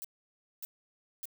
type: noise bursts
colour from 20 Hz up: violet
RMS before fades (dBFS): -40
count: 3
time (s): 0.02-1.255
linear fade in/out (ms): 0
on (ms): 25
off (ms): 580
effects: none